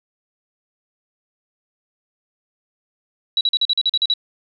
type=tone bursts; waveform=sine; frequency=3906 Hz; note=B7; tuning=20 cents flat; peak=-14 dBFS; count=10; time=3.37-4.138 s; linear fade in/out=2 ms; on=39 ms; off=42 ms; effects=none